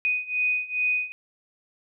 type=beating tone pair; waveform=sine; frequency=2489 / 2491.4 Hz; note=D#7 / D#7; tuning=0 / +2 cents; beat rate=2.4 Hz; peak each=-27 / -25 dBFS; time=0.05-1.12 s; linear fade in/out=0 ms; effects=none